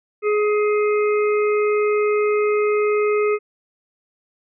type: harmonic tone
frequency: 419.6 Hz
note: G#4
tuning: 18 cents sharp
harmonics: 1 / 3 / 5 / 6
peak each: -16 / -26 / -30 / -32 dBFS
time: 0.22-3.39 s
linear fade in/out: 50 ms
effects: none